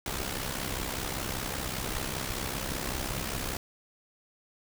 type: noise with amplitude modulation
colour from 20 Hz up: pink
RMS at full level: -31 dBFS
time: 0.06-3.57 s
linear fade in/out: 2 ms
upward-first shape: sine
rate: 65.1 Hz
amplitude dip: 65%
effects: none